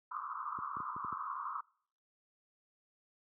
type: band-pass noise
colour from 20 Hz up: white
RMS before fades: -41 dBFS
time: 0.11-1.61 s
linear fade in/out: 5 ms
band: 1000 to 1300 Hz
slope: 96 dB/octave
type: clicks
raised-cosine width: 3 ms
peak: -36 dBFS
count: 6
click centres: 0.588 / 0.769 / 0.803 / 0.964 / 1.047 / 1.127 s
effects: noise-tail reverb RT60 0.6 s tail -26 dB re dry + high-pass 100 Hz 12 dB/octave